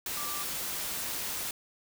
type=tone in noise; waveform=sine; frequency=1174.7 Hz; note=D6; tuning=in tune; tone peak=-39 dBFS; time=0.17-0.43 s; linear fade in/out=2 ms; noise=white; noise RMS=-35 dBFS; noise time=0.06-1.51 s; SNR=-7 dB; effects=none